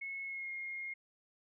sine tone with pitch glide, 2186 to 2139 Hz, C#7 to C7, -25 to +38 cents, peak -39 dBFS, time 0.01-0.94 s, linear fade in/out 10 ms, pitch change -37 cents, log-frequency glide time 0.24-0.51 s, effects none

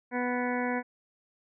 harmonic tone, 246.9 Hz, B3, in tune, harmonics 1 / 2 / 3 / 4 / 6 / 7 / 8 / 9, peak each -31 / -34 / -36 / -37 / -39 / -39 / -40 / -41 dBFS, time 0.11-0.83 s, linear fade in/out 50 ms, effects none

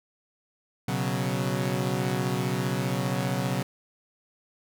sawtooth chord, B suspended second, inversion none, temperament equal, 123.47 / 138.59 / 185 Hz, B2 / C#3 / F#3, 0 / 0 / 0 cents, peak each -26 dBFS, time 0.88-3.63 s, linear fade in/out 5 ms, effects none

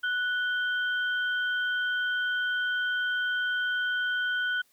sine tone pair together, 1480 / 3136 Hz, F#6 / G7, 0 / 0 cents, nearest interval octave + minor second, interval 1300 cents, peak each -26 / -36 dBFS, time 0.03-4.62 s, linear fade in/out 10 ms, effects white hiss -66 dBFS RMS until 4.72 s

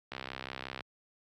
click train, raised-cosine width 0.3 ms, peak -22 dBFS, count 46, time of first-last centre 0.12-0.807 s, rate 65.5 Hz, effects high-pass 80 Hz 12 dB/octave + Opus 48 kbps

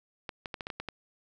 clicks, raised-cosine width 0.3 ms, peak -20 dBFS, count 8, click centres 0.292 / 0.458 / 0.542 / 0.608 / 0.669 / 0.702 / 0.8 / 0.887 s, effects none

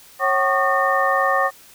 sine tone cluster, 546 / 758 / 1107 / 1210 / 1824 Hz, C#5 / F#5 / C#6 / D#6 / A#6, -26 / +42 / -3 / -49 / -38 cents, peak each -22 dBFS, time 0.19-1.51 s, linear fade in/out 50 ms, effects white hiss -47 dBFS RMS until 1.74 s

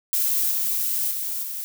violet noise with level steps, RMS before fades -22 / -24 / -28 / -31 dBFS, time 0.13-1.64 s, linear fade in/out 0 ms, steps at 0.51 / 1.11 / 1.43 s, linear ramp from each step 2 ms, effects none

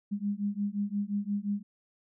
sine beating tone pair, 200.7 / 206.4 Hz, G3 / G#3, +41 / -10 cents, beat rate 5.7 Hz, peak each -32 / -32 dBFS, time 0.11-1.63 s, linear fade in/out 20 ms, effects none

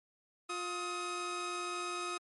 sawtooth tone pair together, 353.5 / 1263.7 Hz, F4 / D#6, +21 / +26 cents, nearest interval octave + minor seventh, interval 2205 cents, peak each -37 / -34 dBFS, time 0.49-2.18 s, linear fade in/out 10 ms, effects MP3 48 kbps

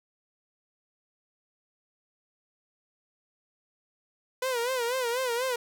sawtooth tone with vibrato, 493.9 Hz, B4, in tune, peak -23 dBFS, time 4.42-5.56 s, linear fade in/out 5 ms, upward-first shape sine, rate 4.1 Hz, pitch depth 110 cents each way, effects none

